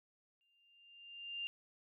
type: tone with exponential growth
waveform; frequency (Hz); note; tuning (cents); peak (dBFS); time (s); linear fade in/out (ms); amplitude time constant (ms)
sine; 2795; F7; +1; -37; 0.41-1.47; 0; 230
effects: none